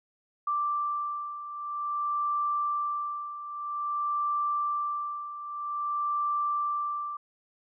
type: beating tone pair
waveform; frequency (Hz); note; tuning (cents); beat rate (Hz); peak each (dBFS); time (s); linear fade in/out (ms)
sine; 1174.7 / 1175.21; D6 / D6; 0 / +1; 0.51; -34 / -29; 0.47-7.17; 5
effects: none